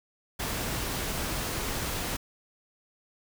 pink noise, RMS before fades -32 dBFS, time 0.39-2.17 s, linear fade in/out 10 ms, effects none

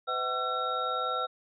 sine tone cluster, 506 / 641 / 751 / 1350 / 3748 Hz, B4 / E5 / F#5 / E6 / A#7, +42 / -49 / +26 / +41 / +9 cents, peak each -36 / -39 / -37 / -30 / -39 dBFS, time 0.07-1.27 s, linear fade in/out 20 ms, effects none

